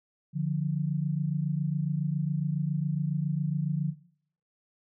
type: tone pair together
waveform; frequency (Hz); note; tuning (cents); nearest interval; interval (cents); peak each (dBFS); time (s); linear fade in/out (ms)
sine; 147.36 / 174.61; D3 / F3; +6 / 0; minor third; 294; -28 / -30; 0.33-3.94; 50
effects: noise-tail reverb RT60 0.6 s tail -20 dB re dry